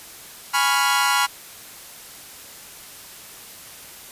sawtooth chord, C# dominant seventh, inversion second, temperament equal, 830.6 / 987.8 / 1108.7 / 1396.9 Hz, G#5 / B5 / C#6 / E#6, 0 / 0 / 0 / 0 cents, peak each -21 / -18 / -21 / -18 dBFS, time 0.53-1.27 s, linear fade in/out 20 ms, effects white hiss -41 dBFS RMS until 4.11 s + resampled to 32000 Hz

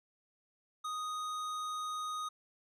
triangle tone with hard clipping, 1244.5 Hz, D#6, in tune, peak -38 dBFS, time 0.84-2.29 s, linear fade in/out 10 ms, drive 17 dB, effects none

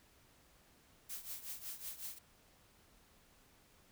blue noise with tremolo, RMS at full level -43 dBFS, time 1.09-2.19 s, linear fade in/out 10 ms, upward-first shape triangle, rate 5.4 Hz, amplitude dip 85%, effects pink hiss -67 dBFS RMS until 3.91 s

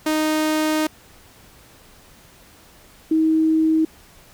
sawtooth / sine tone pair in turn, 310 / 317.8 Hz, D#4 / D#4, -6 / +37 cents, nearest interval unison, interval 43 cents, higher second, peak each -14 dBFS, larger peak neither, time 0.06-0.87 / 3.11-3.85 s, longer first, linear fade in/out 5 ms, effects pink hiss -49 dBFS RMS until 4.33 s

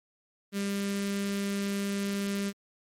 sawtooth tone with notch filter, 199.6 Hz, G3, 32 cents sharp, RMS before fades -31 dBFS, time 0.52-2.53 s, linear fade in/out 50 ms, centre 830 Hz, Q 0.76, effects MP3 64 kbps

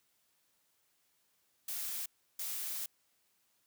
blue noise bursts at uneven times, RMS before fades -39 dBFS, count 2, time 1.68-2.06 / 2.39-2.86 s, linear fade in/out 5 ms, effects white hiss -75 dBFS RMS until 3.66 s + high-pass 60 Hz 12 dB/octave

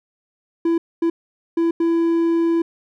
triangle tone bursts at uneven times, 333.9 Hz, E4, 22 cents sharp, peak -13 dBFS, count 4, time 0.65-0.78 / 1.02-1.1 / 1.57-1.71 / 1.8-2.62 s, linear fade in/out 5 ms, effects none

